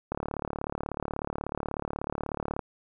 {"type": "click train", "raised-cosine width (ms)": 1, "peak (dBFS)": -17, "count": 91, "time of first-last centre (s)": [0.12, 2.593], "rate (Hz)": 36.4, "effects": []}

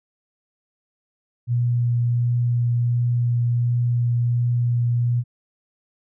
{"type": "tone with vibrato", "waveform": "sine", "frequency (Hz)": 120.3, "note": "B2", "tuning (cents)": -45, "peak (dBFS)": -17, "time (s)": [1.47, 5.24], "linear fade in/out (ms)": 50, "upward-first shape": "triangle", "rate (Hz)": 1.4, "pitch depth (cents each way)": 10, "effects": []}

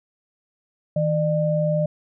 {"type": "tone pair together", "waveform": "sine", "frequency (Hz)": [159.18, 601], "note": ["D#3", "D5"], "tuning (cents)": [40, 40], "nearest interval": "octave + major seventh", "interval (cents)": 2300, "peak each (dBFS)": -21, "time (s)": [0.96, 1.86], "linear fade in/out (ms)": 5, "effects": []}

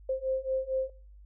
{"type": "beating tone pair", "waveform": "sine", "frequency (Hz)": [523.3, 527.7], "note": ["C5", "C5"], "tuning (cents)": [0, 15], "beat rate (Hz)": 4.4, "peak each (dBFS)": [-32, -31], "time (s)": [0.09, 0.9], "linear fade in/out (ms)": 5, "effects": ["noise-tail reverb RT60 0.5 s tail -25 dB re dry", "added 50 Hz sine -49 dBFS peak until 1.25 s"]}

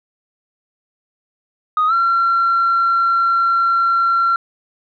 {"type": "tone with pitch glide", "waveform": "sine", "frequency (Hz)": [1244.5, 1365], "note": ["D#6", "F6"], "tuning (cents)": [0, -40], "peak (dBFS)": -11, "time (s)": [1.77, 4.36], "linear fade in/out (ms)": 2, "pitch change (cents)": 160, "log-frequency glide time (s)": [1.87, 1.93], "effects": ["tanh soft clip ceiling -9 dBFS"]}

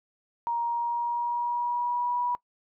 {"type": "tone with pitch glide", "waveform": "sine", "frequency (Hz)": [940, 973.1], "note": ["A#5", "B5"], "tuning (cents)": [14, -26], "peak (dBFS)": -25, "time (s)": [0.47, 2.35], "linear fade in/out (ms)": 0, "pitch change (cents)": 60, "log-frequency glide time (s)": [0.61, 2.19], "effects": ["noise-tail reverb RT60 0.1 s tail -21 dB re dry"]}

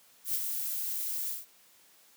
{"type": "noise with ADSR envelope", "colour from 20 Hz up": "violet", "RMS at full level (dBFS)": -29, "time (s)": [0.24, 1.46], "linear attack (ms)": 100, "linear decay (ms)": 45, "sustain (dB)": -5, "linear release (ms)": 170, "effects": ["white hiss -61 dBFS RMS until 2.16 s", "high-pass 150 Hz 12 dB/octave"]}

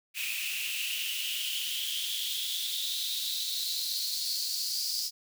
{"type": "noise with high-pass filter sweep", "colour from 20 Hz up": "white", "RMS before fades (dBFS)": -33, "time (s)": [0.14, 5.11], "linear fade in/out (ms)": 50, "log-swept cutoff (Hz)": [2500, 4900], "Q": 7.8, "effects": []}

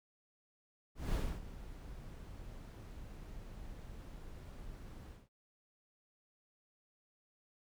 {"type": "noise with ADSR envelope", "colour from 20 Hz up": "brown", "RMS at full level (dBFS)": -33, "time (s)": [0.95, 5.29], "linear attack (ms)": 190, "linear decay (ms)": 260, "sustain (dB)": -16, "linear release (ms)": 200, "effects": []}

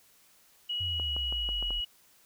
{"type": "tone", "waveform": "sine", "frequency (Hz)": 2913, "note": "F#7", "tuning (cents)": -28, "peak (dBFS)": -30, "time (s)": [0.69, 1.85], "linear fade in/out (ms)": 10}
{"type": "exponential sweep", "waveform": "sine", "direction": "down", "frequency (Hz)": [92.5, 38.47], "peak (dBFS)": -35, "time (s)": [0.8, 1.81], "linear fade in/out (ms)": 10}
{"type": "clicks", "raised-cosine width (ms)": 1, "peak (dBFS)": -28, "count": 6, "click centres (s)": [0.998, 1.165, 1.325, 1.49, 1.626, 1.706]}
{"effects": ["white hiss -62 dBFS RMS until 2.25 s"]}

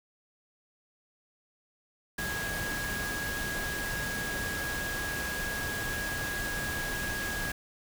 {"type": "tone in noise", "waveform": "sine", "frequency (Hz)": 1649, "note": "G#6", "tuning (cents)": -13, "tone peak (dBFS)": -34, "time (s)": [2.18, 7.52], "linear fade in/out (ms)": 5, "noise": "pink", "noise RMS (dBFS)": -36, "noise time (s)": [2.18, 7.52], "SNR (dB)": -1, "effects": []}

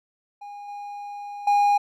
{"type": "tone with level steps", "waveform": "triangle", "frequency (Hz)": 817, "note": "G#5", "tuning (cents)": -29, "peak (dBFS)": [-34, -31, -14], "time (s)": [0.41, 1.78], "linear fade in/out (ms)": 10, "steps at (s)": [0.68, 1.47], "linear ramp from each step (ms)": 5, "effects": []}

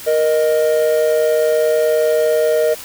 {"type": "tone pair together", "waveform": "triangle", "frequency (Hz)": [469.8, 619.6], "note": ["A#4", "D#5"], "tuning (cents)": [13, -7], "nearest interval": "perfect fourth", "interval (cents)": 480, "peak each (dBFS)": -13, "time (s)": [0.06, 2.75], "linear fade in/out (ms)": 20, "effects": ["white hiss -33 dBFS RMS until 2.84 s"]}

